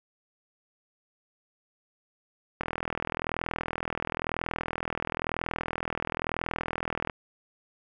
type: click train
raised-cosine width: 0.5 ms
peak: -14 dBFS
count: 185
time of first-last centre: 2.61-7.098 s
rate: 41 Hz
effects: none